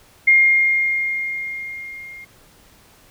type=tone with level ramp; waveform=sine; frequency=2126 Hz; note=C7; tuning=27 cents sharp; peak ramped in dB=-8 to -35 dBFS; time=0.27-2.25 s; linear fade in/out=10 ms; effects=pink hiss -51 dBFS RMS until 3.1 s